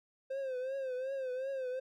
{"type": "tone with vibrato", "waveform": "triangle", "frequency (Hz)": 524, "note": "C5", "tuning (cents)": 2, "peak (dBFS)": -33, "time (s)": [0.3, 1.8], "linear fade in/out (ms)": 10, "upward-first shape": "triangle", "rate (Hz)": 2.7, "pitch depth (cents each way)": 93, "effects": []}